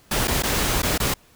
pink noise with dropouts, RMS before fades -22 dBFS, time 0.11-1.14 s, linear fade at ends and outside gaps 5 ms, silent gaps 0.274-0.279 / 0.424-0.434 / 0.821-0.83 / 0.979-1 s, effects pink hiss -55 dBFS RMS until 1.35 s

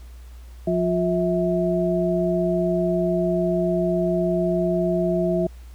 sine tone cluster, 176.2 / 355.8 / 649 Hz, F3 / F4 / E5, +16 / +32 / -27 cents, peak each -23 dBFS, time 0.67-5.47 s, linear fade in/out 5 ms, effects added 60 Hz sine -38 dBFS peak until 5.74 s + pink hiss -55 dBFS RMS until 5.74 s

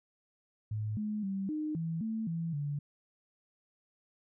sine tone with pitch steps, 107.1 / 211.7 / 194.2 / 306.1 / 163.9 / 221.8 / 165.8 / 144.7 Hz, A2 / G#3 / G3 / D#4 / E3 / A3 / E3 / D3, -46 / +33 / -16 / -28 / -10 / +14 / +10 / -25 cents, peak -32 dBFS, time 0.71-2.79 s, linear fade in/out 5 ms, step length 260 ms, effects none

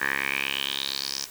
10% pulse tone with band-pass filter sweep, 68.6 Hz, C#2, 17 cents flat, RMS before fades -29 dBFS, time 0-1.26 s, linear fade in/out 20 ms, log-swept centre 1700 to 5700 Hz, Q 5.3, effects white hiss -44 dBFS RMS until 1.3 s

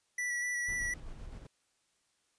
square tone with vibrato, 1954 Hz, B6, 19 cents flat, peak -33 dBFS, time 0.18-0.94 s, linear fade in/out 5 ms, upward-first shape square, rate 4.1 Hz, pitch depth 13 cents each way
brown noise with tremolo, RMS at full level -44 dBFS, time 0.68-1.47 s, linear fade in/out 5 ms, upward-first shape square, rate 7.8 Hz, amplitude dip 30%
effects white hiss -75 dBFS RMS until 2.38 s + resampled to 22050 Hz

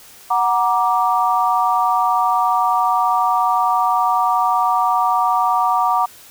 sine chord, Gb augmented, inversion none, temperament equal with one note detuned, 740 / 943.2 / 1174.7 Hz, Gb5 / Bb5 / D6, 0 / +20 / 0 cents, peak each -18 dBFS, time 0.3-6.06 s, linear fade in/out 10 ms, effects white hiss -43 dBFS RMS until 6.3 s

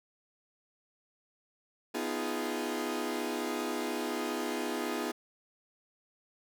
sawtooth chord, F half-diminished seventh, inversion second, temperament equal with one note detuned, 246.9 / 311.1 / 345.6 / 415.3 Hz, Cb4 / Eb4 / F4 / Ab4, 0 / 0 / -18 / 0 cents, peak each -34 dBFS, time 1.94-5.12 s, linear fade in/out 10 ms, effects none

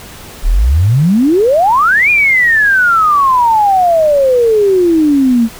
sine exponential two-way sweep, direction up then down, 32.7 to 2463 to 221.8 Hz, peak -6 dBFS, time 0.42-5.49 s, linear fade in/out 50 ms, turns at 2.1 s, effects pink hiss -32 dBFS RMS until 5.59 s

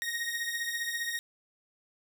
sawtooth beating tone pair, 1864.7 / 1879.7 Hz, A#6 / A#6, 0 / +14 cents, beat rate 15 Hz, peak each -30 / -33 dBFS, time 0.02-1.19 s, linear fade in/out 0 ms, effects none

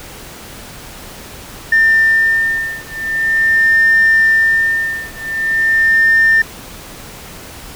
sine beating tone pair, 1800 / 1800.44 Hz, A6 / A6, +39 / +39 cents, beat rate 0.44 Hz, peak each -12 dBFS, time 1.72-6.42 s, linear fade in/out 5 ms, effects tanh soft clip ceiling -3 dBFS + pink hiss -33 dBFS RMS until 7.75 s

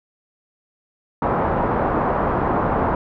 white low-pass noise, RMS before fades -20 dBFS, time 1.22-2.95 s, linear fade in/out 2 ms, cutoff 1100 Hz, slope 24 dB/octave, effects none

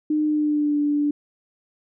sine tone with pitch glide, 304.1 to 292.6 Hz, D#4 to D4, -40 to -6 cents, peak -18 dBFS, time 0.1-1.11 s, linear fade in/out 5 ms, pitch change -66 cents, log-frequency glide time 0.25-0.79 s, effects none

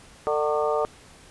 harmonic tone with a mistuned harmonic, 150 Hz, D3, 37 cents sharp, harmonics 3 / 4 / 5 / 6 / 7 / 8, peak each -25 / -26 / -30 / -32 / -35 / -30 dBFS, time 0.27-0.85 s, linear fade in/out 0 ms, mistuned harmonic 7, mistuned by +80 cents, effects pink hiss -50 dBFS RMS until 1.3 s + resampled to 24000 Hz

